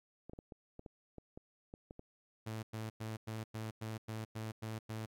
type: clicks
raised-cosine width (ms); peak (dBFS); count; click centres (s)
2; -35; 11; 0.296 / 0.334 / 0.389 / 0.522 / 0.794 / 0.862 / 1.183 / 1.375 / 1.739 / 1.909 / 1.994
type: tone bursts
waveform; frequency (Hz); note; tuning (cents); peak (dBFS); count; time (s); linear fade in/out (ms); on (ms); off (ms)
sawtooth; 110.5; A2; +8; -36; 10; 2.46-5.06; 10; 170; 100
effects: AAC 64 kbps